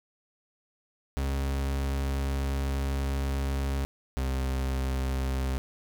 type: tone pair in turn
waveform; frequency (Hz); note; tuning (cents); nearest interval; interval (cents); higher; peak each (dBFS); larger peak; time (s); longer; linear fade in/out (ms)
40% pulse; 68.3 / 66.01; C#2 / C2; -25 / +16; minor second; 59; first; -26; neither; 1.17-3.85 / 4.17-5.58; first; 0
effects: none